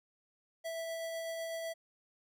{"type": "tone with tremolo", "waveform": "square", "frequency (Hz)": 658, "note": "E5", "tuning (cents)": -3, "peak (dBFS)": -37, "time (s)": [0.64, 1.74], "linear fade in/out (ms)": 20, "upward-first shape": "triangle", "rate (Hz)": 8, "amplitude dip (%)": 25, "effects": []}